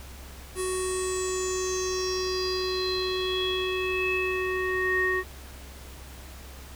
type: tone with low-pass filter sweep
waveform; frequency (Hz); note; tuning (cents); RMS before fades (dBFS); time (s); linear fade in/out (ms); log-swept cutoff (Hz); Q
square; 371.3; F#4; +6; -28; 0.55-5.24; 50; 10000 to 1700; 8.5
effects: added 66 Hz sine -43 dBFS peak until 6.75 s + pink hiss -47 dBFS RMS until 6.75 s